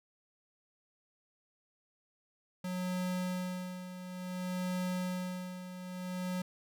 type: tone with tremolo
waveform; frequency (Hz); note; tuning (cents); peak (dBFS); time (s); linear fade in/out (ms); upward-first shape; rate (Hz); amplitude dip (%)
square; 182.3; F#3; -25; -33; 2.64-6.42; 5; sine; 0.57; 70
effects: none